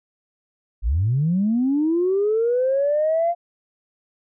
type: linear sweep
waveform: sine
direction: up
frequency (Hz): 45.72 to 698.5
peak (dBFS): -16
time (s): 0.82-3.35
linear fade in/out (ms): 50
effects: tanh soft clip ceiling -12 dBFS